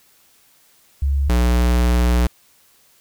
sine / square tone pair in turn, 69.5 / 60.4 Hz, C#2 / B1, +5 / -38 cents, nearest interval major second, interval 243 cents, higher first, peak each -15 / -14 dBFS, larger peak second, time 1.02-1.29 / 1.29-2.27 s, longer second, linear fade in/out 5 ms, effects white hiss -55 dBFS RMS until 3 s

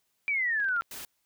sine exponential sweep, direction down, 2360 to 1351 Hz, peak -25 dBFS, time 0.28-0.81 s, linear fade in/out 0 ms
clicks, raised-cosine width 0.3 ms, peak -33 dBFS, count 6, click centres 0.601 / 0.644 / 0.687 / 0.764 / 0.821 / 1.005 s
white noise, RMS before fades -41 dBFS, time 0.91-1.05 s, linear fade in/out 2 ms
effects white hiss -75 dBFS RMS until 1.25 s

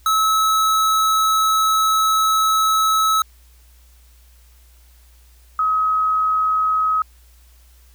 square / sine tone pair in turn, 1296 / 1271.5 Hz, E6 / D#6, -30 / +37 cents, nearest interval unison, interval 33 cents, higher first, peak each -15 dBFS, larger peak neither, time 0.06-3.22 / 5.59-7.02 s, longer first, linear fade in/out 2 ms, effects added 60 Hz sine -47 dBFS peak until 7.94 s + white hiss -56 dBFS RMS until 7.94 s

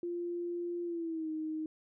sine tone with pitch glide, 347.3 to 313 Hz, F4 to D#4, -10 to +10 cents, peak -34 dBFS, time 0.03-1.66 s, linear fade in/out 2 ms, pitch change -180 cents, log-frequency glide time 0.84-1.3 s, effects none

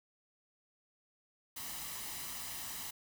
white noise with comb filter, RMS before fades -43 dBFS, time 1.56-2.91 s, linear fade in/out 10 ms, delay 1 ms, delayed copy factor +0.5, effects none

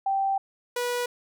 sine / sawtooth tone pair in turn, 781 / 487.5 Hz, G5 / B4, -7 / -23 cents, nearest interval minor sixth, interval 816 cents, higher first, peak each -22 dBFS, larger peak neither, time 0.06-0.38 / 0.76-1.06 s, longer first, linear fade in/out 5 ms, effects none

